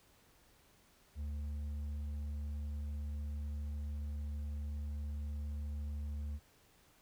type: tone with hard clipping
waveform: sine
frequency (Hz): 73.42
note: D2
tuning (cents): 0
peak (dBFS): -39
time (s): 1.15-6.4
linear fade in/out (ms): 50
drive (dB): 4
effects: pink hiss -67 dBFS RMS until 7.01 s